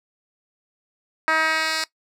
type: tone with band-pass filter sweep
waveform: 10% pulse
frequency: 317.6 Hz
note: D#4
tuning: 36 cents sharp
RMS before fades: -22 dBFS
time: 1.28-1.84 s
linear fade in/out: 0 ms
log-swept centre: 1500 to 4800 Hz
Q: 1.1
effects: noise-tail reverb RT60 0.1 s tail -19 dB re dry